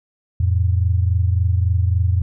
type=tone pair together; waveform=sine; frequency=86.41 / 110 Hz; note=F2 / A2; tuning=-18 / 0 cents; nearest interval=major third; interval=418 cents; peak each=-15 / -20 dBFS; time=0.4-2.22 s; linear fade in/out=5 ms; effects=none